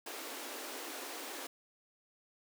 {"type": "high-pass noise", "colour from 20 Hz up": "pink", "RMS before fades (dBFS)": -44, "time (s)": [0.06, 1.47], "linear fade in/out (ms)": 5, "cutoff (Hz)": 260, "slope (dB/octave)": 96, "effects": []}